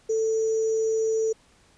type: tone with sample-and-hold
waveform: sine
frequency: 443.1 Hz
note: A4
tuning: 12 cents sharp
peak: -21 dBFS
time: 0.09-1.33 s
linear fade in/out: 10 ms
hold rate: 6300 Hz
effects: pink hiss -59 dBFS RMS until 1.77 s + resampled to 22050 Hz